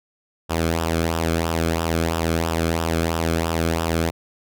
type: tone with flanger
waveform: sawtooth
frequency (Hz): 82.41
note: E2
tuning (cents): 0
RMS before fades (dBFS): -22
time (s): 0.49-4.11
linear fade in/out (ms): 20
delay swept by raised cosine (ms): 0.46 to 1.09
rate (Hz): 3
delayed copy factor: -0.65
effects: none